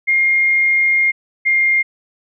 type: tone pair in turn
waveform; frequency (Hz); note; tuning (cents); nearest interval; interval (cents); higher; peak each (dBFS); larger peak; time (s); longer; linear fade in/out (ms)
sine; 2127 / 2118; C7 / C7; +28 / +21; unison; 7; first; -11; neither; 0.07-1.12 / 1.45-1.83; first; 20
effects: none